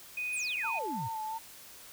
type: tone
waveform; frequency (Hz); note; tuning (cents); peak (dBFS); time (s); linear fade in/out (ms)
sine; 2489; D#7; 0; -32; 0.17-0.79; 5
type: exponential sweep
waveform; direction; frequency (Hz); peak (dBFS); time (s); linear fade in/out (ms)
sine; down; 11175 to 98.8; -36; 0.32-1.09; 20
type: tone with vibrato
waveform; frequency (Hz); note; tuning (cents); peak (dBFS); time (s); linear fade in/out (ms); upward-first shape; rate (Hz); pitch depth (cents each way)
sine; 887; A5; +14; -34; 0.63-1.39; 20; sine; 2.9; 44
effects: tanh soft clip ceiling -21 dBFS + white hiss -51 dBFS RMS until 1.92 s